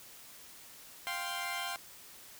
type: chord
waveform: 15% pulse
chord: F suspended second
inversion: none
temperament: equal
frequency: 698.5 / 784 / 1046.5 Hz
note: F5 / G5 / C6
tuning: 0 / 0 / 0 cents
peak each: -34 / -34 / -33 dBFS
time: 1.07-1.76 s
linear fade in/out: 0 ms
effects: white hiss -53 dBFS RMS until 2.39 s